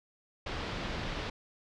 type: low-pass noise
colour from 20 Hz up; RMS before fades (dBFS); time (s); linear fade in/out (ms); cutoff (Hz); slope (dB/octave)
pink; -37; 0.46-1.3; 5; 4500; 24
effects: none